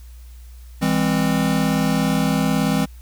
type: chord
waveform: square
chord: E augmented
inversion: none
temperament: equal with one note detuned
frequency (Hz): 164.81 / 203.5 / 261.6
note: E3 / G#3 / B#3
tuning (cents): 0 / -35 / 0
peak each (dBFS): -22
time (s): 0.81-2.86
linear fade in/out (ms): 20
effects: added 60 Hz sine -37 dBFS peak until 3.01 s + white hiss -54 dBFS RMS until 3.01 s